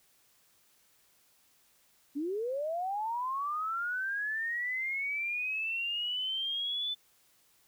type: linear sweep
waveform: sine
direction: up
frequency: 271 to 3520 Hz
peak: -31 dBFS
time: 2.15-6.95 s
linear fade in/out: 20 ms
effects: white hiss -67 dBFS RMS until 7.67 s